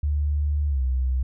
sine tone with pitch glide, 73.42 to 64.29 Hz, D2 to C2, 0 to -30 cents, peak -20 dBFS, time 0.03-1.23 s, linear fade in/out 5 ms, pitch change -230 cents, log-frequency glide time 0.68-0.82 s, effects none

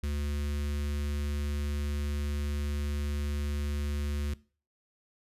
square tone with notch filter, 72.5 Hz, D2, 22 cents flat, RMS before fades -32 dBFS, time 0.03-4.34 s, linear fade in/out 5 ms, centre 740 Hz, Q 0.71, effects noise-tail reverb RT60 0.4 s tail -20 dB re dry + resampled to 32000 Hz

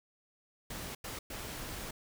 pink noise bursts at uneven times, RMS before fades -42 dBFS, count 3, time 0.7-0.95 / 1.04-1.19 / 1.3-1.91 s, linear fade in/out 5 ms, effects none

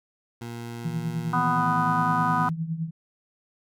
20% pulse tone with pitch glide, 117.7 to 111.29 Hz, A#2 to A2, +17 to +20 cents, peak -29 dBFS, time 0.41-2.5 s, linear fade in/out 5 ms, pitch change -97 cents, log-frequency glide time 1.56-1.62 s
sine tone with tremolo, 162.9 Hz, E3, 20 cents flat, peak -23 dBFS, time 0.84-2.91 s, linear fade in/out 20 ms, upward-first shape triangle, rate 9.7 Hz, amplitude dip 80%
harmonic tone, 248.3 Hz, B3, 9 cents sharp, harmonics 1 / 3 / 4 / 5 / 6, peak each -31 / -29 / -25 / -26 / -32 dBFS, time 1.33-2.49 s, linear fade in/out 5 ms
effects none

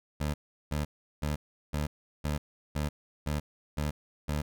20% pulse tone bursts, 74.4 Hz, D2, 23 cents sharp, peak -24 dBFS, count 9, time 0.2-4.42 s, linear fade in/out 10 ms, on 140 ms, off 370 ms, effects none

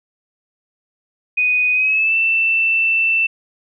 sine tone with pitch glide, 2489 to 2668 Hz, D#7 to E7, 0 to +20 cents, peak -13 dBFS, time 1.37-3.27 s, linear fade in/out 10 ms, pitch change +120 cents, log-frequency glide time 1.73-2.16 s, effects none

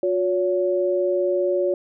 sine tone pair together, 360.2 / 565 Hz, F#4 / C#5, -46 / +33 cents, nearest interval minor sixth, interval 779 cents, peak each -21 dBFS, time 0.03-1.74 s, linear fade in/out 2 ms, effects none

